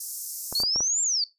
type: high-pass noise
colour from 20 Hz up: white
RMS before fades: -33 dBFS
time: 0-0.63 s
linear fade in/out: 5 ms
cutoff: 5300 Hz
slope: 48 dB/octave
type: clicks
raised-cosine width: 1 ms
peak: -21 dBFS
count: 5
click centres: 0.526 / 0.602 / 0.635 / 0.76 / 0.806 s
type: exponential two-way sweep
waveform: sine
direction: up then down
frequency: 4251 to 7490 to 4452 Hz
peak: -22 dBFS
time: 0.55-1.24 s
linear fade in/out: 2 ms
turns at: 1.02 s
effects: noise-tail reverb RT60 0.2 s tail -18 dB re dry + resampled to 32000 Hz

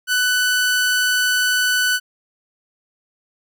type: tone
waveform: sawtooth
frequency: 1494 Hz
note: F#6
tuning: 16 cents sharp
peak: -12 dBFS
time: 0.07-2 s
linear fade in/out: 50 ms
effects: none

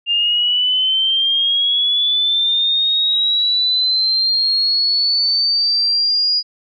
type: linear sweep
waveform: sine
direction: up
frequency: 2794 to 4900 Hz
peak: -13 dBFS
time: 0.06-6.43 s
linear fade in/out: 50 ms
effects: none

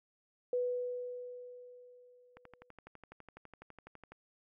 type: tone with exponential decay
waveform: sine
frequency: 493.9 Hz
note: B4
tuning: in tune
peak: -29 dBFS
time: 0.53-2.7 s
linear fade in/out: 2 ms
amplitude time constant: 470 ms
type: click train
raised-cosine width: 0.5 ms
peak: -36 dBFS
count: 22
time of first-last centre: 2.37-4.12 s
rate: 12 Hz
effects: none

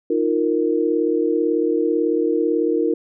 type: chord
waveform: sine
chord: Eb suspended second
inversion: none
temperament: equal with one note detuned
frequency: 311.1 / 349.2 / 463.5 Hz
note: Eb4 / F4 / Bb4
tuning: 0 / 0 / -10 cents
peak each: -21 / -21 / -20 dBFS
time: 0.1-2.94 s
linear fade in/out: 5 ms
effects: none

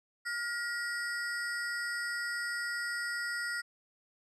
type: ring-modulated tone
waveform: square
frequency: 1661.2 Hz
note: G#6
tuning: in tune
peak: -31 dBFS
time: 0.25-3.62 s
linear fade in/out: 20 ms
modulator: 245 Hz
effects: resampled to 24000 Hz

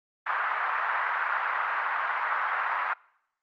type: band-pass noise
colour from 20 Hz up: pink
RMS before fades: -28 dBFS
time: 0.26-2.94 s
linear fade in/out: 10 ms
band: 1000 to 1700 Hz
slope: 24 dB/octave
effects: noise-tail reverb RT60 0.8 s tail -25 dB re dry + Opus 32 kbps

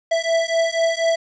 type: beating tone pair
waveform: square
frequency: 659.3 / 663.4 Hz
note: E5 / E5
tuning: 0 / +11 cents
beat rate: 4.1 Hz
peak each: -21 dBFS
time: 0.11-1.16 s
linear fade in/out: 10 ms
effects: resampled to 16000 Hz + 8-bit

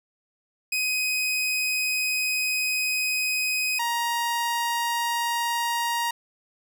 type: tone pair in turn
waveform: sawtooth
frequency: 2512 / 940.9 Hz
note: D#7 / A#5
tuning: +16 / +16 cents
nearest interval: octave + perfect fourth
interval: 1700 cents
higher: first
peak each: -20 dBFS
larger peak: neither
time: 0.72-3.79 / 3.79-6.11 s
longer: first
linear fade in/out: 5 ms
effects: none

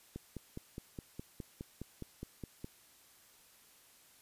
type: click train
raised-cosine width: 3 ms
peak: -29 dBFS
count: 13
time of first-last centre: 0.16-2.644 s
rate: 4.83 Hz
effects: white hiss -63 dBFS RMS until 4.21 s + resampled to 32000 Hz

